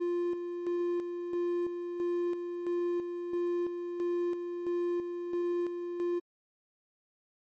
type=tone with tremolo; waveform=triangle; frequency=349.2 Hz; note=F4; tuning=in tune; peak=-26 dBFS; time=0-6.2 s; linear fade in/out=20 ms; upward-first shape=square; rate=1.5 Hz; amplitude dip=50%; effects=MP3 32 kbps